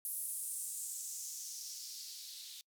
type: noise with band-pass filter sweep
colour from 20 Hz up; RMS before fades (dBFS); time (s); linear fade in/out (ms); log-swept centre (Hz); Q
violet; -44; 0.05-2.61; 0; 11000 to 3700; 2.9
effects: noise-tail reverb RT60 0.1 s tail -26 dB re dry